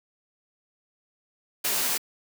white noise with comb filter, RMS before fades -26 dBFS, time 1.64-1.98 s, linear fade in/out 10 ms, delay 14 ms, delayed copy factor -0.85, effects high-pass 200 Hz 12 dB/octave

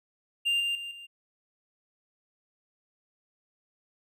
triangle tone with level steps, 2794 Hz, F7, in tune, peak -22 / -25 / -34 / -41 dBFS, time 0.45-1.07 s, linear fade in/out 20 ms, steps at 0.6 / 0.75 / 0.91 s, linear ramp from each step 2 ms, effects none

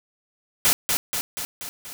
white noise with echo, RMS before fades -18 dBFS, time 0.65-0.73 s, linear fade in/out 0 ms, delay 240 ms, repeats 5, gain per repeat -4 dB, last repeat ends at 1.93 s, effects none

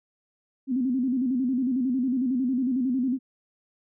sine tone with vibrato, 255.1 Hz, C4, 44 cents flat, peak -22 dBFS, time 0.67-3.19 s, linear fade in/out 50 ms, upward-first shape square, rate 11 Hz, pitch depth 84 cents each way, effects none

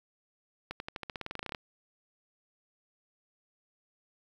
accelerating click train, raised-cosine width 0.3 ms, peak -21 dBFS, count 17, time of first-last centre 0.71-1.548 s, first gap 91 ms, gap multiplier 0.92, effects 9-bit

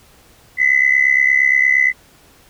sine tone with amplitude modulation, 2015 Hz, B6, 34 cents sharp, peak -6 dBFS, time 0.57-1.93 s, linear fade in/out 50 ms, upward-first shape sine, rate 68.6 Hz, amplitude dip 85%, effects tanh soft clip ceiling -2 dBFS + pink hiss -49 dBFS RMS until 2.49 s

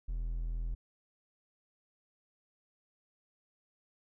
triangle tone, 41.44 Hz, E1, 10 cents sharp, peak -31 dBFS, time 0.08-0.75 s, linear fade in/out 10 ms, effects none

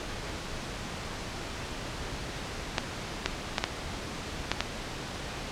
clicks, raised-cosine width 0.2 ms, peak -7 dBFS, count 6, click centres 2.782 / 3.26 / 3.582 / 3.64 / 4.516 / 4.606 s, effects pink hiss -37 dBFS RMS until 5.51 s + low-pass 6000 Hz 12 dB/octave

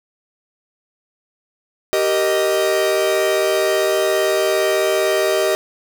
45% pulse chord, Eb major, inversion first, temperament equal with one note detuned, 388.4 / 466.2 / 622.3 Hz, G4 / Bb4 / Eb5, -16 / 0 / 0 cents, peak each -19 / -23 / -18 dBFS, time 1.93-5.55 s, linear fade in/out 0 ms, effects none

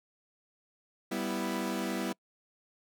sawtooth chord, E minor, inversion first, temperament equal, 196 / 246.9 / 329.6 Hz, G3 / B3 / E4, 0 / 0 / 0 cents, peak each -32 dBFS, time 1.11-2.13 s, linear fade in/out 10 ms, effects noise-tail reverb RT60 0.1 s tail -26 dB re dry

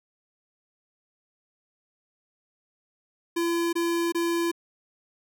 square tone bursts, 339.2 Hz, E4, 50 cents sharp, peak -24 dBFS, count 3, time 3.36-4.516 s, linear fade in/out 10 ms, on 370 ms, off 23 ms, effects none

